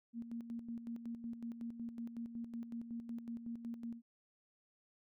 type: tone with tremolo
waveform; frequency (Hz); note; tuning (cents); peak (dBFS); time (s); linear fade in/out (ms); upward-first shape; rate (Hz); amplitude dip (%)
sine; 233.1; A#3; 0; -40; 0.13-4.02; 50; square; 5.4; 60
effects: none